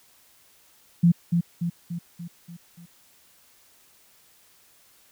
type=tone with echo; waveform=sine; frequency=171.3 Hz; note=F3; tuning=33 cents flat; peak=-13 dBFS; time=1.03-1.12 s; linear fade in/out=10 ms; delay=290 ms; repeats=6; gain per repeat=-5 dB; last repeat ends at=2.86 s; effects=white hiss -58 dBFS RMS until 5.11 s